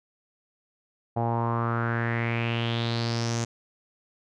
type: tone with low-pass filter sweep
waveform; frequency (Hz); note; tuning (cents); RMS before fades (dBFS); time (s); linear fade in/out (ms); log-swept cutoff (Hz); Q
sawtooth; 116.54; A#2; 0; -27; 1.16-3.45; 10; 760 to 6700; 5
effects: none